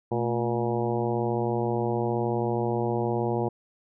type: harmonic tone with a mistuned harmonic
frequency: 119 Hz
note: A#2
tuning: 36 cents sharp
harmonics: 1 / 2 / 3 / 4 / 5 / 6 / 7 / 8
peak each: -30 / -32 / -29 / -31 / -36 / -35 / -34 / -38 dBFS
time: 0.11-3.49 s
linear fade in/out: 10 ms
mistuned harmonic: 2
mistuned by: -94 cents
effects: none